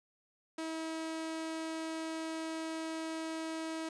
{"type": "tone", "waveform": "sawtooth", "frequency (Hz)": 321.8, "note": "E4", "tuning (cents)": -42, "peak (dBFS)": -33, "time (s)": [0.58, 3.89], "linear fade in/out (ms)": 5, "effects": ["resampled to 22050 Hz", "10-bit"]}